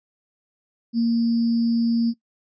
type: tone with sample-and-hold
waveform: sine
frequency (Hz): 232.1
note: A#3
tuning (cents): -7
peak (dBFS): -17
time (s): 0.93-2.14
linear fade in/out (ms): 50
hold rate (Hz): 4900
effects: noise-tail reverb RT60 0.1 s tail -20 dB re dry + resampled to 16000 Hz